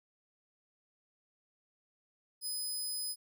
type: tone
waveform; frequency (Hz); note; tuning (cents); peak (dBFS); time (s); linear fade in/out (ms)
15% pulse; 5020; D#8; +15; -30; 2.41-3.16; 50
effects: none